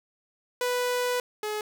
sawtooth tone pair in turn, 493.9 / 424 Hz, B4 / G#4, 0 / +36 cents, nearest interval minor third, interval 264 cents, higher first, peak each -21 / -25 dBFS, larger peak first, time 0.61-1.2 / 1.43-1.61 s, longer first, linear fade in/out 2 ms, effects none

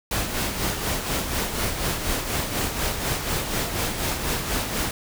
pink noise with tremolo, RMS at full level -24 dBFS, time 0.11-4.91 s, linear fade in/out 2 ms, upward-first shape sine, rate 4.1 Hz, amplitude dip 50%, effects none

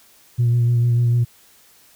sine tone with vibrato, 119.5 Hz, A#2, 43 cents sharp, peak -12 dBFS, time 0.38-1.25 s, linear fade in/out 20 ms, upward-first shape sine, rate 6.7 Hz, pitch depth 21 cents each way, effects tanh soft clip ceiling -11 dBFS + white hiss -52 dBFS RMS until 1.95 s

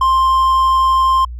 triangle tone, 1052 Hz, C6, 9 cents sharp, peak -8 dBFS, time 0.01-1.25 s, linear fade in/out 5 ms, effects added 60 Hz sine -25 dBFS peak until 1.39 s

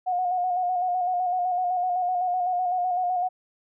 sine tone with vibrato, 724 Hz, F#5, 38 cents flat, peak -22 dBFS, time 0.06-3.29 s, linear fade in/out 20 ms, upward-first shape square, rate 7.9 Hz, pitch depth 32 cents each way, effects none

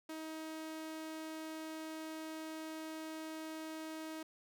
sawtooth tone, 316.5 Hz, D#4, 30 cents sharp, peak -39 dBFS, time 0.09-4.23 s, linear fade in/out 5 ms, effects none

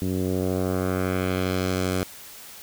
10% pulse tone with low-pass filter sweep, 92.6 Hz, F#2, 2 cents sharp, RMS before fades -25 dBFS, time 0.02-2.03 s, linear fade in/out 0 ms, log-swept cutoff 270 to 12000 Hz, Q 1.1, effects white hiss -43 dBFS RMS until 2.62 s

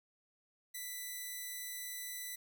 5% pulse tone, 1987 Hz, B6, 10 cents sharp, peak -31 dBFS, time 0.74-2.36 s, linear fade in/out 10 ms, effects none

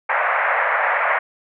white band-pass noise, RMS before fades -19 dBFS, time 0.09-1.19 s, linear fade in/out 10 ms, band 550 to 2100 Hz, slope 48 dB/octave, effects none

